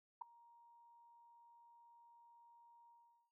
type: tone with ADSR envelope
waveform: sine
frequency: 939 Hz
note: A#5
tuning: 12 cents sharp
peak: -39 dBFS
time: 0.21-3.32 s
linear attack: 9 ms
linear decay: 4 ms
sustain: -24 dB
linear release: 430 ms
effects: noise-tail reverb RT60 0.1 s tail -19 dB re dry